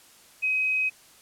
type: tone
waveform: sine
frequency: 2529 Hz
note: D#7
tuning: 28 cents sharp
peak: -22 dBFS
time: 0.42-0.9 s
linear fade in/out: 20 ms
effects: white hiss -54 dBFS RMS until 1.21 s + low-pass 12000 Hz 12 dB/octave